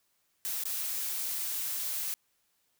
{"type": "noise with dropouts", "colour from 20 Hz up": "blue", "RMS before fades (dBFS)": -34, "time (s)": [0.45, 2.14], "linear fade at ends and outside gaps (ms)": 0, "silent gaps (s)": [0.637, 0.654], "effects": ["white hiss -74 dBFS RMS until 2.79 s"]}